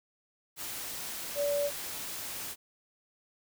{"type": "tone in noise", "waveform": "sine", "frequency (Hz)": 575, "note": "D5", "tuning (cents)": -37, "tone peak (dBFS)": -27, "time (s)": [1.35, 1.71], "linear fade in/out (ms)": 50, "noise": "white", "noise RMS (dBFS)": -39, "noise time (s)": [0.56, 2.56], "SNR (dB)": 9, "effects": []}